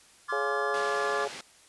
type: chord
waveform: triangle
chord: D half-diminished seventh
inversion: third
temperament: equal with one note detuned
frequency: 1046.5 / 1174.7 / 1396.9 / 1705 Hz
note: C6 / D6 / F6 / Ab6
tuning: 0 / 0 / 0 / +45 cents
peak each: -36 / -31 / -36 / -32 dBFS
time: 0.28-1.26 s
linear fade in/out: 20 ms
type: harmonic tone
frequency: 139.8 Hz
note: C#3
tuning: 15 cents sharp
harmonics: 3 / 4 / 5 / 6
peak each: -32 / -34 / -36 / -38 dBFS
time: 0.32-1.28 s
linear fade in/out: 5 ms
type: band-pass noise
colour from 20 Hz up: white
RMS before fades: -42 dBFS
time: 0.74-1.41 s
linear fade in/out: 2 ms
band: 160 to 4500 Hz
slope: 12 dB/octave
effects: white hiss -57 dBFS RMS until 1.68 s + resampled to 24000 Hz